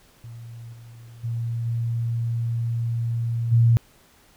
sine tone with level steps, 116.54 Hz, A#2, in tune, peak -36 / -41 / -24 / -22 / -13 dBFS, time 0.24-3.77 s, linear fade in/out 0 ms, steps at 0.72 / 1.23 / 1.65 / 3.51 s, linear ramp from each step 20 ms, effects pink hiss -56 dBFS RMS until 4.36 s

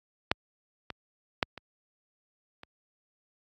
clicks, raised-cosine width 0.3 ms, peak -6 / -20 / -7 / -25 / -28 dBFS, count 5, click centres 0.315 / 0.903 / 1.428 / 1.577 / 2.634 s, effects high-pass 60 Hz 12 dB/octave + AAC 64 kbps

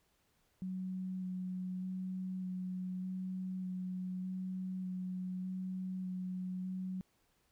sine tone with vibrato, 185 Hz, F#3, in tune, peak -37 dBFS, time 0.62-7.01 s, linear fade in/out 0 ms, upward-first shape square, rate 0.83 Hz, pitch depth 10 cents each way, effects pink hiss -75 dBFS RMS until 7.51 s

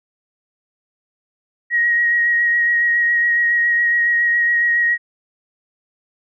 sine tone with vibrato, 1891 Hz, A#6, 24 cents sharp, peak -13 dBFS, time 1.7-4.98 s, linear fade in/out 50 ms, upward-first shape sine, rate 7.2 Hz, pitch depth 16 cents each way, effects none

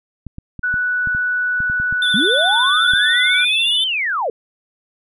clicks, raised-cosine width 5 ms, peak -18 dBFS, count 11, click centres 0.267 / 0.384 / 0.593 / 0.741 / 1.073 / 1.149 / 1.604 / 1.699 / 1.8 / 1.926 / 2.936 s
sine tone, 1480 Hz, F#6, in tune, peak -16 dBFS, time 0.63-3.45 s, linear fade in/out 10 ms
triangle tone with vibrato, 3500 Hz, A7, 10 cents flat, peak -15 dBFS, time 2.02-3.84 s, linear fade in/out 2 ms, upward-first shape sine, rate 14 Hz, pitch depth 38 cents each way
sine linear two-way sweep, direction up then down, 172.1 to 3136 to 409 Hz, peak -17 dBFS, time 2.14-4.3 s, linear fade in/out 2 ms, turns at 3.86 s
effects none

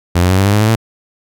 sawtooth tone with pitch steps, 87.31 / 90.55 / 93.9 / 97.38 / 100.99 / 104.73 / 108.61 / 112.64 Hz, F2 / F#2 / F#2 / G2 / G#2 / G#2 / A2 / A2, 0 / -37 / +26 / -11 / -48 / +15 / -22 / +41 cents, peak -5 dBFS, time 0.15-0.758 s, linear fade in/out 10 ms, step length 76 ms, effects none

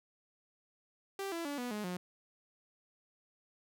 sawtooth tone with pitch steps, 392 / 335.4 / 287 / 245.5 / 210.1 / 179.73 Hz, G4 / E4 / D4 / B3 / G#3 / F3, 0 / +30 / -40 / -10 / +20 / +50 cents, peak -33 dBFS, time 1.19-1.97 s, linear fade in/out 2 ms, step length 130 ms, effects none

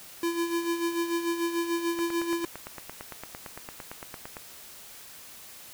square tone with tremolo, 338.6 Hz, E4, 46 cents sharp, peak -25 dBFS, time 0.23-2.45 s, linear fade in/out 2 ms, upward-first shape sine, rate 6.8 Hz, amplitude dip 60%
click train, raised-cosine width 0.5 ms, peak -23 dBFS, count 22, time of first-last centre 1.99-4.368 s, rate 8.83 Hz
effects white hiss -47 dBFS RMS until 5.73 s

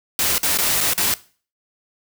white noise with dropouts, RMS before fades -19 dBFS, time 0.19-1.14 s, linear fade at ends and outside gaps 1 ms, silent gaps 0.381-0.431 / 0.575-0.586 / 0.806-0.81 / 0.935-0.978 s, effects noise-tail reverb RT60 0.4 s tail -19 dB re dry

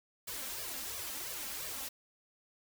white noise with flanger, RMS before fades -41 dBFS, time 0.27-1.89 s, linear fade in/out 10 ms, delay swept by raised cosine 1.7 to 3.8 ms, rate 2.9 Hz, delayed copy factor +0.95, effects none

